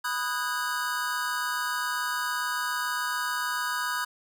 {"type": "chord", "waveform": "square", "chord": "G# minor seventh", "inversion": "first", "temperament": "equal with one note detuned", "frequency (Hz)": [987.8, 1244.5, 1480, 1627], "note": ["B5", "D#6", "F#6", "G#6"], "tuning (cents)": [0, 0, 0, -36], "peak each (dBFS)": -34, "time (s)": [0.04, 4.05], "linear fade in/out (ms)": 10, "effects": []}